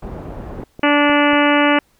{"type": "low-pass noise", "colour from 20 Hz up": "pink", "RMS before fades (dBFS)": -30, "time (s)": [0.02, 0.64], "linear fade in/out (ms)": 5, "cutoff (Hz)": 750, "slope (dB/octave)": 12}
{"type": "clicks", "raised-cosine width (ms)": 2, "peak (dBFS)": -18, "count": 5, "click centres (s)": [0.598, 0.633, 0.794, 1.097, 1.333]}
{"type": "harmonic tone", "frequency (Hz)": 291.1, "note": "D4", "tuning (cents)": -15, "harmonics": [1, 2, 3, 4, 5, 6, 7, 8, 9, 10], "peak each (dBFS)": [-15, -18, -20, -21, -22, -23, -23, -24, -25, -25], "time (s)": [0.83, 1.79], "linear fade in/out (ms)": 5}
{"effects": ["pink hiss -59 dBFS RMS until 1.99 s"]}